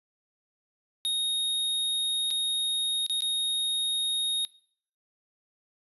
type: tone with dropouts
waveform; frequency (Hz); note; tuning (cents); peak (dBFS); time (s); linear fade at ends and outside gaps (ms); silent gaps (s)
square; 3729; A#7; 0; -26; 1.05-4.45; 0; 2.305-2.31 / 3.064-3.097 / 3.206-3.221
effects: noise-tail reverb RT60 0.6 s tail -23 dB re dry + resampled to 32000 Hz